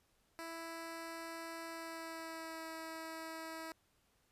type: tone with pitch glide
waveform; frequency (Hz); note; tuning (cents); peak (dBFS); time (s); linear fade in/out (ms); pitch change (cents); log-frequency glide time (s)
10% pulse; 330 to 323.4; E4 to E4; +2 to -33; -36; 0.39-3.72; 0; -35; 1.67-2.68
effects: pink hiss -75 dBFS RMS until 4.31 s + resampled to 32000 Hz